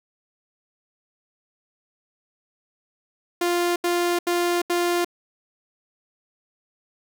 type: tone bursts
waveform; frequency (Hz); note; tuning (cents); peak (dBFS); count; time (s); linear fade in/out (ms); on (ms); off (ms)
sawtooth; 349.2; F4; 0; -16; 4; 3.41-5.047; 5; 350; 79
effects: none